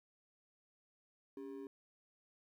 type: ring-modulated tone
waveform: triangle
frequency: 340 Hz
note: F4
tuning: 46 cents flat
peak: -40 dBFS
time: 1.37-1.67 s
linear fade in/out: 2 ms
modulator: 59.6 Hz
effects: 13-bit